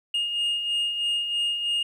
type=beating tone pair; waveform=sine; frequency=2841 / 2844.1 Hz; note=F7 / F7; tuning=+29 / +31 cents; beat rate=3.1 Hz; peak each=-30 / -22 dBFS; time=0.14-1.83 s; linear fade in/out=5 ms; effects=tanh soft clip ceiling -21 dBFS + 10-bit